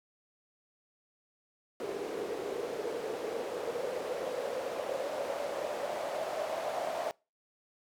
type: noise with band-pass filter sweep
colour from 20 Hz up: white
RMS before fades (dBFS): -36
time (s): 1.8-7.11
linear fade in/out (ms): 0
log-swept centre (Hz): 410 to 660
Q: 5.3
effects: noise-tail reverb RT60 0.3 s tail -25 dB re dry